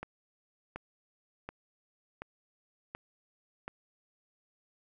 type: click train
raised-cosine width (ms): 0.5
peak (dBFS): -24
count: 6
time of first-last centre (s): 0.03-3.68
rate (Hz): 1.37
effects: none